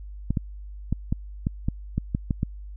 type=clicks; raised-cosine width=5 ms; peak=-11 dBFS; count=10; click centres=0.306 / 0.372 / 0.926 / 1.125 / 1.469 / 1.685 / 1.98 / 2.149 / 2.308 / 2.431 s; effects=added 50 Hz sine -36 dBFS peak until 2.76 s